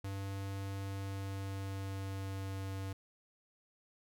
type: tone with pitch glide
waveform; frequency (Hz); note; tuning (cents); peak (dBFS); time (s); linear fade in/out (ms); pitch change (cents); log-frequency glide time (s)
square; 98 to 96.65; G2 to G2; 0 to -24; -39; 0.04-2.93; 5; -24; 0.84-2.7
effects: none